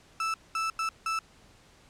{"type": "tone bursts at uneven times", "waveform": "35% pulse", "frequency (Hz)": 1318.5, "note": "E6", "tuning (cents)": 0, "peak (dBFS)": -26, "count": 4, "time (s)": [[0.2, 0.34], [0.55, 0.7], [0.79, 0.89], [1.06, 1.19]], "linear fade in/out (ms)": 2, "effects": ["pink hiss -58 dBFS RMS until 1.89 s", "low-pass 8000 Hz 12 dB/octave"]}